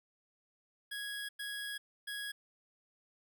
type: tone bursts at uneven times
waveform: 25% pulse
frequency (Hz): 1661.2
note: G#6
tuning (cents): 0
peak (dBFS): -35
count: 3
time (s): 0.91-1.29 / 1.39-1.78 / 2.07-2.32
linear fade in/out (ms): 10
effects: none